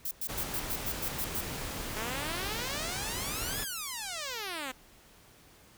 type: noise bursts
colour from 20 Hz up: violet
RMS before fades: -34 dBFS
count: 9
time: 0.05-1.408 s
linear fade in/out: 5 ms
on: 62 ms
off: 100 ms
type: noise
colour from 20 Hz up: pink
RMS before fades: -38 dBFS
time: 0.28-3.65 s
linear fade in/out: 20 ms
type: exponential two-way sweep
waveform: 5% pulse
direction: up then down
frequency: 207.7 to 1760 to 248.8 Hz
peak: -24 dBFS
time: 1.96-4.72 s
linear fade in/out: 10 ms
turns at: 3.61 s
effects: pink hiss -58 dBFS RMS until 5.77 s